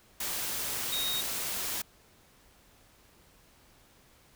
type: tone in noise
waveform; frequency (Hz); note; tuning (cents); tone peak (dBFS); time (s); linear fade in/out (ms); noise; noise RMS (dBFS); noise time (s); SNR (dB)
sine; 3750; A#7; +10; -31; 0.92-1.21; 5; white; -34; 0.2-1.82; 0
effects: pink hiss -61 dBFS RMS until 4.35 s